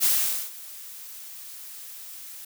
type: noise with ADSR envelope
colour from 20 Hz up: blue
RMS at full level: -20 dBFS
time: 0-2.45 s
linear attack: 38 ms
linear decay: 460 ms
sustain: -21 dB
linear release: 5 ms
effects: none